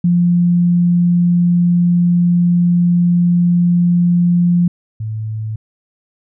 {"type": "tone pair in turn", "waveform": "sine", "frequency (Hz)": [174.61, 109.27], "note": ["F3", "A2"], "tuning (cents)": [0, -12], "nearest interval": "minor sixth", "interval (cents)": 812, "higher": "first", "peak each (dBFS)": [-9, -19], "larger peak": "first", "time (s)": [[0.04, 4.68], [5, 5.56]], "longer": "first", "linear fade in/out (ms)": 5, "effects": []}